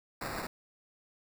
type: noise with sample-and-hold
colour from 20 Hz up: violet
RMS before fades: -38 dBFS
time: 0.21-0.47 s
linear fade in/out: 5 ms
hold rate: 3150 Hz
effects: none

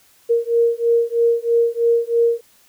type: beating tone pair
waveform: sine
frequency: 465.4 / 468.5 Hz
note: A#4 / A#4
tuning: -3 / +9 cents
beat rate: 3.1 Hz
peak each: -17 dBFS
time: 0.29-2.41 s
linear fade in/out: 20 ms
effects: white hiss -54 dBFS RMS until 2.68 s

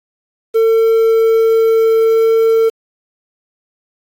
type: tone with quantisation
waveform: triangle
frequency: 449.9 Hz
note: A4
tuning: 39 cents sharp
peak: -6 dBFS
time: 0.54-2.7 s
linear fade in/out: 20 ms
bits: 6
effects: AAC 48 kbps

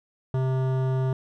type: tone with hard clipping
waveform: sine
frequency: 130.81 Hz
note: C3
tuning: in tune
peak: -24 dBFS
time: 0.34-1.13 s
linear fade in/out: 2 ms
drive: 15 dB
effects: none

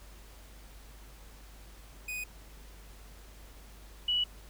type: tone pair in turn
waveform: 45% pulse / sine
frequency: 2489 / 2943 Hz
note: D#7 / F#7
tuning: 0 / -10 cents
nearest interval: minor third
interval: 290 cents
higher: second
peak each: -35 / -26 dBFS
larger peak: second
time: 2.08-2.24 / 4.08-4.24 s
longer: neither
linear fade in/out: 5 ms
effects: added 50 Hz sine -50 dBFS peak until 4.49 s + pink hiss -56 dBFS RMS until 4.49 s

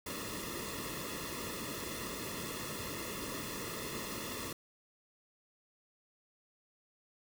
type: noise with comb filter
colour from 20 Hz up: pink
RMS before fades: -41 dBFS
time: 0.06-4.53 s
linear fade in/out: 5 ms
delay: 1.3 ms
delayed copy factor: -0.85
effects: none

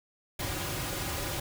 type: noise with comb filter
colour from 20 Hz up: pink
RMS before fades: -34 dBFS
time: 0.39-1.4 s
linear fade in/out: 5 ms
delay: 4.5 ms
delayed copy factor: -0.6
effects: none

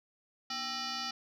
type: tone with frequency modulation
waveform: sine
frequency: 2960 Hz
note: F#7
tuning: in tune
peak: -33 dBFS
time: 0.5-1.11 s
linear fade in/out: 5 ms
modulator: 544 Hz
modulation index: 4.4
effects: tanh soft clip ceiling -31 dBFS

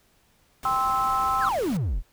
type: noise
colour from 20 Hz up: pink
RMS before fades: -39 dBFS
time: 0.63-1.77 s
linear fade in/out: 2 ms
type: chord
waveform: sine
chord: C major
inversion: second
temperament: just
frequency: 784.9 / 1046.5 / 1308.1 Hz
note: G5 / C6 / E6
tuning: +2 / 0 / -14 cents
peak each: -27 / -26 / -24 dBFS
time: 0.65-1.49 s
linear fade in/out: 2 ms
type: exponential sweep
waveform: triangle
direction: down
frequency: 1936 to 30.95 Hz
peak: -21 dBFS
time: 1.4-2.03 s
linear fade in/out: 50 ms
effects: pink hiss -63 dBFS RMS until 2.12 s

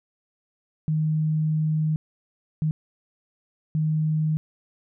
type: tone bursts at uneven times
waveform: sine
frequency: 155.56 Hz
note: D#3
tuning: in tune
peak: -20 dBFS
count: 3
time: 0.88-1.96 / 2.62-2.71 / 3.75-4.37 s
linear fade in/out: 0 ms
effects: none

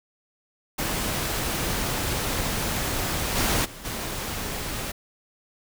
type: noise with level steps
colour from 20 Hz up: pink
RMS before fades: -27 / -23 / -41 / -31 dBFS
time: 0.78-4.92 s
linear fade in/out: 10 ms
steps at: 3.35 / 3.64 / 3.84 s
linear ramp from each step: 20 ms
effects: none

